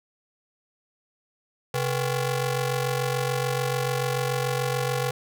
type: ring-modulated tone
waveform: sawtooth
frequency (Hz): 311.1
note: D#4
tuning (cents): 0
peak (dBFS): -17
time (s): 1.74-5.11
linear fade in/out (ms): 5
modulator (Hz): 179
effects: none